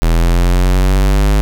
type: linear sweep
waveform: square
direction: up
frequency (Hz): 40.74 to 51.2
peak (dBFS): -9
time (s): 0.02-1.41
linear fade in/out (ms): 0
effects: none